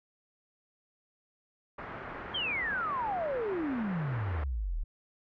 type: low-pass noise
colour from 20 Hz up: white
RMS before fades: -42 dBFS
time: 1.78-4.44 s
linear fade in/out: 5 ms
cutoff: 1700 Hz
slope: 24 dB/octave
type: exponential sweep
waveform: sine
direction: down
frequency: 3271 to 34.65 Hz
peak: -30 dBFS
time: 2.34-4.84 s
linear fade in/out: 10 ms
effects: none